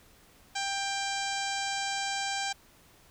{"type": "harmonic tone", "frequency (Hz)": 790, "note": "G5", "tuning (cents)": 13, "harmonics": [1, 2, 3, 4, 5, 6, 7, 8, 9, 10], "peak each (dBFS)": [-34, -37, -39, -40, -41, -42, -42, -43, -44, -44], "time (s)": [0.55, 2.53], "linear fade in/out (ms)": 10, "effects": ["pink hiss -59 dBFS RMS until 3.1 s"]}